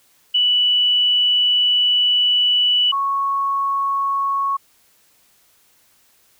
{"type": "tone pair in turn", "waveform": "sine", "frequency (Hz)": [2960, 1104.9], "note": ["F#7", "C#6"], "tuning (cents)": [0, -6], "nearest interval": "octave + perfect fourth", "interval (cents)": 1706, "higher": "first", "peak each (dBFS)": [-13, -17], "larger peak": "first", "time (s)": [[0.34, 2.92], [2.92, 4.57]], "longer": "first", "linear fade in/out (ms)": 10, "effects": ["white hiss -57 dBFS RMS until 6.39 s"]}